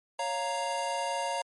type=chord; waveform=square; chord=Bb minor; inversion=first; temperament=equal; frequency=554.4 / 698.5 / 932.3 Hz; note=Db5 / F5 / Bb5; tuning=0 / 0 / 0 cents; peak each=-36 / -36 / -33 dBFS; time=0.19-1.42 s; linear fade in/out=5 ms; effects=MP3 48 kbps